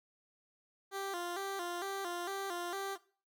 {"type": "tone with vibrato", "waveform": "15% pulse", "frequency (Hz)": 370, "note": "F#4", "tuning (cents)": 0, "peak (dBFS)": -31, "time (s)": [0.91, 2.98], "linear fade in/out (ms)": 50, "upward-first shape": "square", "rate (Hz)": 2.2, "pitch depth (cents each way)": 100, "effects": ["noise-tail reverb RT60 0.4 s tail -18 dB re dry"]}